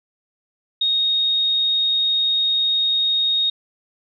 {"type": "tone", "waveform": "sine", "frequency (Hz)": 3729, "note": "A#7", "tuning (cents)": 0, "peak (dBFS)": -16, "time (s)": [0.81, 3.5], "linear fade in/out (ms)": 5, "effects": []}